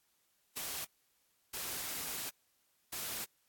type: noise bursts at uneven times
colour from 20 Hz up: white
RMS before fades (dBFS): -40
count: 3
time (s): 0.56-0.85 / 1.53-2.3 / 2.92-3.25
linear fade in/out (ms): 10
effects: white hiss -75 dBFS RMS until 3.48 s + AAC 64 kbps